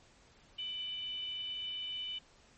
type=tone with frequency modulation; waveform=sine; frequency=2993 Hz; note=F#7; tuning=19 cents sharp; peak=-37 dBFS; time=0.58-2.19 s; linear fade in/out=10 ms; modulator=650 Hz; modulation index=0.35; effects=pink hiss -63 dBFS RMS until 2.57 s + MP3 32 kbps